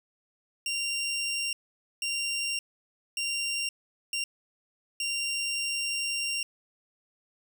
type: tone bursts at uneven times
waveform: 20% pulse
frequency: 2771 Hz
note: F7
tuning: 14 cents flat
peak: -24 dBFS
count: 5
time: 0.66-1.53 / 2.02-2.59 / 3.17-3.69 / 4.13-4.24 / 5-6.43 s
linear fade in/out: 2 ms
effects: 11-bit